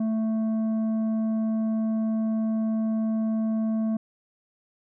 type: tone with tanh clipping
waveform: sine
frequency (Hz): 220.8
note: A3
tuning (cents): +6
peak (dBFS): -24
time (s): 0-3.97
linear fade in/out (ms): 5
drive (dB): 7
effects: none